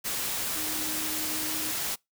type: tone in noise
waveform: sine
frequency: 310 Hz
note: D#4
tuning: 6 cents flat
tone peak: -39 dBFS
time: 0.55-1.72 s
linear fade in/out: 20 ms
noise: white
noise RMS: -31 dBFS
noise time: 0.04-1.96 s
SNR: -11 dB
effects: noise-tail reverb RT60 0.2 s tail -26 dB re dry